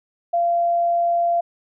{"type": "tone", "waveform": "sine", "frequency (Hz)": 688, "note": "F5", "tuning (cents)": -26, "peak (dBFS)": -16, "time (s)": [0.33, 1.41], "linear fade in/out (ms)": 10, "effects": []}